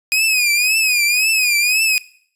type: tone with vibrato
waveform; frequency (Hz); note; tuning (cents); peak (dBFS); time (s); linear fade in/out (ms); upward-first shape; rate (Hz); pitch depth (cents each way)
sawtooth; 2489; D#7; 0; -10; 0.12-1.98; 0; triangle; 1.9; 120
effects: noise-tail reverb RT60 0.6 s tail -21 dB re dry + resampled to 32000 Hz